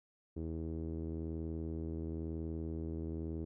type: tone with low-pass filter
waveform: sawtooth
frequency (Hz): 81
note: E2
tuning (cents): -30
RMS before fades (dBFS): -40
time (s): 0.36-3.45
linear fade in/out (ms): 10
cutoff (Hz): 360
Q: 3.2
effects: none